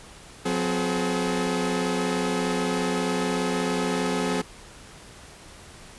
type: tone cluster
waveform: sawtooth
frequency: 180.1 / 256.9 / 425.4 Hz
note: F#3 / C4 / G#4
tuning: -46 / -32 / +42 cents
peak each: -24 dBFS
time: 0.45-4.42 s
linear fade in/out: 10 ms
effects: pink hiss -46 dBFS RMS until 5.98 s + resampled to 24000 Hz